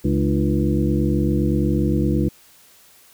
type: harmonic tone with a mistuned harmonic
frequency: 69.6 Hz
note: C#2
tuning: 8 cents sharp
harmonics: 1 / 2 / 3 / 4 / 5 / 7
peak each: -23 / -22 / -22 / -23 / -25 / -31 dBFS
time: 0.04-2.29 s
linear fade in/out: 10 ms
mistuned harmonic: 4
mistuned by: +130 cents
effects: white hiss -51 dBFS RMS until 3.13 s

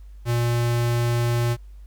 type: tone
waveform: square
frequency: 119 Hz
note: A#2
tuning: 36 cents sharp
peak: -20 dBFS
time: 0.25-1.57 s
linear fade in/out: 50 ms
effects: added 50 Hz sine -39 dBFS peak until 1.86 s + pink hiss -65 dBFS RMS until 1.86 s

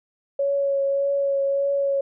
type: tone with vibrato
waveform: sine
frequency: 556 Hz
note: C#5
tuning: 5 cents sharp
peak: -19 dBFS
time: 0.39-2.01 s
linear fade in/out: 5 ms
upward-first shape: triangle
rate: 1.7 Hz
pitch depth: 17 cents each way
effects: none

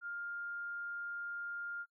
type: tone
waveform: sine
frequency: 1405 Hz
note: F6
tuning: 10 cents sharp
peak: -39 dBFS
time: 0.01-1.86 s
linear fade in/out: 50 ms
effects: noise-tail reverb RT60 0.1 s tail -25 dB re dry

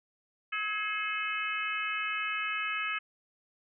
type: harmonic tone with a mistuned harmonic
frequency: 428.9 Hz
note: A4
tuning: 44 cents flat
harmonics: 3 / 4 / 5 / 6 / 7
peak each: -36 / -37 / -37 / -35 / -42 dBFS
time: 0.52-2.99 s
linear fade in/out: 10 ms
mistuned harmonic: 4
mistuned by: -54 cents
effects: none

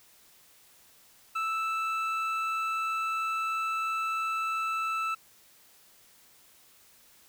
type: tone pair together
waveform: triangle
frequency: 1318.5 / 2637 Hz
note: E6 / E7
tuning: 0 / 0 cents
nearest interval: octave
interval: 1200 cents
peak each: -27 / -34 dBFS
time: 1.35-5.15 s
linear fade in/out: 10 ms
effects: white hiss -59 dBFS RMS until 7.28 s

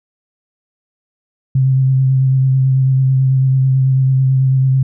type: tone with vibrato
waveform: sine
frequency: 132.2 Hz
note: C3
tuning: 18 cents sharp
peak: -9 dBFS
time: 1.55-4.83 s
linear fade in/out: 5 ms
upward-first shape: sine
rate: 9.1 Hz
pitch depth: 19 cents each way
effects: none

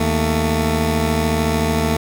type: tone pair together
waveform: 15% pulse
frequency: 79 / 223.4 Hz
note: D#2 / A3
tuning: +27 / +27 cents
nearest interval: octave + tritone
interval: 1800 cents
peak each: -12 / -13 dBFS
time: 0-1.97 s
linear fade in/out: 5 ms
effects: none

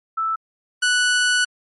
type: tone pair in turn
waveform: sine / sawtooth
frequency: 1318.5 / 1480 Hz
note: E6 / F#6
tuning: 0 / 0 cents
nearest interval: major second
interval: 200 cents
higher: second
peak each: -19 / -12 dBFS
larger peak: second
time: 0.17-0.36 / 0.82-1.45 s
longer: second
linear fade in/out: 10 ms
effects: MP3 48 kbps

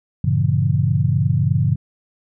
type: chord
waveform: sine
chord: G diminished seventh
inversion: none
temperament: just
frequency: 98 / 117.6 / 141.12 / 169.34 Hz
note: G2 / Bb2 / Db3 / Fb3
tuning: 0 / +16 / +31 / +47 cents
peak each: -20 / -20 / -18 / -23 dBFS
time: 0.24-1.76 s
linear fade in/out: 5 ms
effects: none

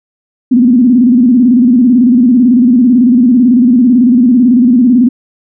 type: tone with vibrato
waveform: sine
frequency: 245.2 Hz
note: B3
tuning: 12 cents flat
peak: -3 dBFS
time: 0.51-5.09 s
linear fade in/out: 10 ms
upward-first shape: square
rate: 18 Hz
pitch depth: 100 cents each way
effects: none

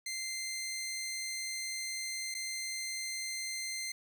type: tone with dropouts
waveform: 15% pulse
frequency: 2084 Hz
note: C7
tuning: 7 cents flat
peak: -30 dBFS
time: 0.06-3.92 s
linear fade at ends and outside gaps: 5 ms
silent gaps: 2.343-2.348 s
effects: 11-bit

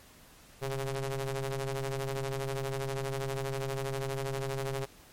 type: ring-modulated tone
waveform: sawtooth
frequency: 137.1 Hz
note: C#3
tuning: 19 cents flat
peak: -25 dBFS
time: 0.61-4.86 s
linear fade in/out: 20 ms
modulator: 268 Hz
effects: pink hiss -56 dBFS RMS until 5.12 s + MP3 64 kbps

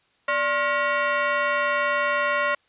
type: tone with frequency modulation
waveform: sine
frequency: 246.9 Hz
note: B3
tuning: in tune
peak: -20 dBFS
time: 0.28-2.55 s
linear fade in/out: 5 ms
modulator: 832 Hz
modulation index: 2.5
effects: white hiss -64 dBFS RMS until 2.68 s + resampled to 8000 Hz

